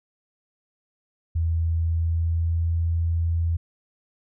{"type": "tone with pitch glide", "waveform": "sine", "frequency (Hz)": [82.41, 83.51], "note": ["E2", "E2"], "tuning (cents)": [0, 23], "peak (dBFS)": -20, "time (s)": [1.35, 3.57], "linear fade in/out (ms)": 10, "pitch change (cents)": 23, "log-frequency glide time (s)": [1.74, 2.74], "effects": []}